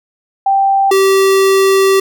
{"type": "tone pair in turn", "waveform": ["sine", "square"], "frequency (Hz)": [784, 387.3], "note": ["G5", "G4"], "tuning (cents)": [0, -21], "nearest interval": "octave", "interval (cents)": 1221, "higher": "first", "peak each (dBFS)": -8, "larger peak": "neither", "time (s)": [[0.46, 0.91], [0.91, 2]], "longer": "second", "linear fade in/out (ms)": 5, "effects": []}